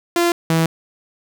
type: tone pair in turn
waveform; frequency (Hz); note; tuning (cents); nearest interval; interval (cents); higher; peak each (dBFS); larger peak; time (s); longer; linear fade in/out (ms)
sawtooth; 344.3 / 163.19; F4 / E3; -25 / -17; octave + minor second; 1292; first; -10; neither; 0.16-0.32 / 0.5-0.66; neither; 2
effects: none